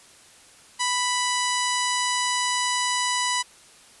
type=harmonic tone; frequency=989 Hz; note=B5; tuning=2 cents sharp; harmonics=1 / 2 / 3 / 4 / 5 / 6 / 7 / 8 / 9 / 10; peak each=-26 / -29 / -31 / -32 / -33 / -34 / -34 / -35 / -36 / -36 dBFS; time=0.79-3.43 s; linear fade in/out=20 ms; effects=white hiss -51 dBFS RMS until 4 s + resampled to 24000 Hz